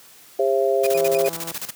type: harmonic tone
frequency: 134.4 Hz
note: C3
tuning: 47 cents sharp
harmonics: 3 / 4 / 5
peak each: -20 / -21 / -22 dBFS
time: 0.39-1.29 s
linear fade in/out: 5 ms
type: noise with tremolo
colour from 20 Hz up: white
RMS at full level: -29 dBFS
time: 0.83-1.71 s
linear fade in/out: 10 ms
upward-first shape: square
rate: 14 Hz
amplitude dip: 80%
type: tone bursts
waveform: 40% pulse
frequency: 2461 Hz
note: D#7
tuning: 20 cents flat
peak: -28 dBFS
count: 5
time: 0.84-1.276 s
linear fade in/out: 5 ms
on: 32 ms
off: 69 ms
type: click train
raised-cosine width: 1 ms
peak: -23 dBFS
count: 95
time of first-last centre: 0.95-1.516 s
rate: 166 Hz
effects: white hiss -48 dBFS RMS until 1.75 s + high-pass 80 Hz 12 dB/octave